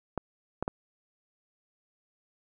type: clicks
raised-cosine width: 1 ms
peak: -16 dBFS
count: 3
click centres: 0.177 / 0.626 / 0.679 s
effects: none